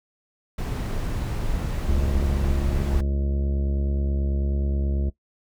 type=noise; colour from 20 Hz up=brown; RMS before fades=-26 dBFS; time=0.58-3.01 s; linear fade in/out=5 ms
type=harmonic tone; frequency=69.3 Hz; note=C#2; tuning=in tune; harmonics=1 / 2 / 3 / 4 / 5 / 6 / 7 / 8 / 9; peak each=-22 / -33 / -33 / -44 / -36 / -47 / -46 / -47 / -44 dBFS; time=1.88-5.1 s; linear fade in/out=10 ms
effects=noise-tail reverb RT60 0.1 s tail -17 dB re dry